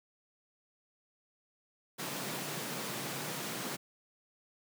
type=high-pass noise; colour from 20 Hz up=pink; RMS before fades=-39 dBFS; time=1.98-3.77 s; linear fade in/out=20 ms; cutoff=120 Hz; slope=96 dB/octave; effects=none